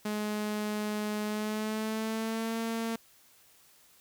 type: tone with pitch glide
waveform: sawtooth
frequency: 210.9 to 227.3 Hz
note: G#3 to A#3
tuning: +27 to -43 cents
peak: -27 dBFS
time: 0.05-2.96 s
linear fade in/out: 5 ms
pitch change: +130 cents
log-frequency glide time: 1.24-2.59 s
effects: white hiss -61 dBFS RMS until 4 s